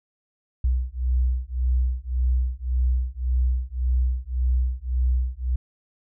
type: beating tone pair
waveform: sine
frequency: 61.74 / 63.54 Hz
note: B1 / B1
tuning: 0 / +50 cents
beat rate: 1.8 Hz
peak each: -23 dBFS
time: 0.64-5.56 s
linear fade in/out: 5 ms
effects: none